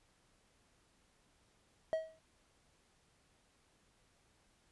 triangle tone with exponential decay, 640 Hz, D#5, 49 cents sharp, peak -27 dBFS, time 1.93-2.19 s, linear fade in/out 0 ms, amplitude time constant 56 ms, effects pink hiss -72 dBFS RMS until 4.71 s + resampled to 24000 Hz

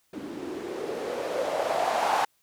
violet noise with low-pass filter sweep, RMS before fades -29 dBFS, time 0.13-2.25 s, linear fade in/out 5 ms, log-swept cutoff 280 to 860 Hz, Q 4.4, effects white hiss -69 dBFS RMS until 2.42 s

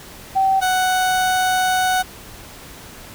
sine / 30% pulse tone pair in turn, 771 / 742.1 Hz, G5 / F#5, -29 / +5 cents, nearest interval minor second, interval 66 cents, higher first, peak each -13 dBFS, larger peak neither, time 0.35-0.61 / 0.61-2.03 s, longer second, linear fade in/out 20 ms, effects pink hiss -39 dBFS RMS until 3.14 s

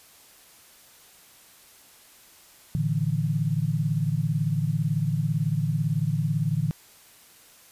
sine chord, A suspended fourth, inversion none, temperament equal with one note detuned, 112.57 / 146.83 / 164.81 Hz, A2 / D3 / E3, +40 / 0 / 0 cents, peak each -29 / -25 / -27 dBFS, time 2.75-6.71 s, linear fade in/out 0 ms, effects white hiss -53 dBFS RMS until 7.71 s + resampled to 32000 Hz

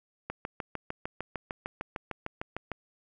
click train, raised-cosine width 0.5 ms, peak -19 dBFS, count 17, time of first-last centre 0.3-2.717 s, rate 6.62 Hz, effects none

